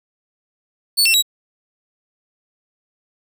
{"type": "tone with pitch steps", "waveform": "sawtooth", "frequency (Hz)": [4450, 2697, 3865], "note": ["C#8", "E7", "B7"], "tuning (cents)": [6, 39, -38], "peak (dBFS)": -9, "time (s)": [0.97, 1.225], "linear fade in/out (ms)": 20, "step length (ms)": 85, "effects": []}